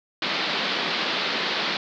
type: band-pass noise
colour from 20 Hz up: white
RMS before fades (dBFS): -26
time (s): 0.22-1.77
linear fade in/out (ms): 2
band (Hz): 160 to 4500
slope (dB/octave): 48
effects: none